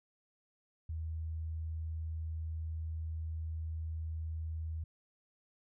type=tone; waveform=sine; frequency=80.1 Hz; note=E2; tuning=49 cents flat; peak=-36 dBFS; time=0.89-4.84 s; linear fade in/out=5 ms; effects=none